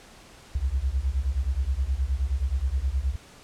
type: beating tone pair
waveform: sine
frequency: 61.74 / 71.24 Hz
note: B1 / C#2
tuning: 0 / +48 cents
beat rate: 9.5 Hz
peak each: -26 dBFS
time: 0.55-3.16 s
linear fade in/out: 5 ms
effects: pink hiss -50 dBFS RMS until 3.43 s + low-pass 9000 Hz 12 dB/octave